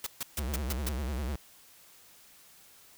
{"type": "noise bursts", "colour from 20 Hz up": "white", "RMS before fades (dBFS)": -34, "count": 6, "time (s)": [0.04, 0.89], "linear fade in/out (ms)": 2, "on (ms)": 25, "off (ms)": 140}
{"type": "tone with vibrato", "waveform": "square", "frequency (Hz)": 67.9, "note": "C#2", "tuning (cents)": -35, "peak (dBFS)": -32, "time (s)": [0.38, 1.36], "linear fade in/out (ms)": 5, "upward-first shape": "sine", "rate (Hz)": 10, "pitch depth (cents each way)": 190}
{"effects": ["white hiss -57 dBFS RMS until 2.97 s"]}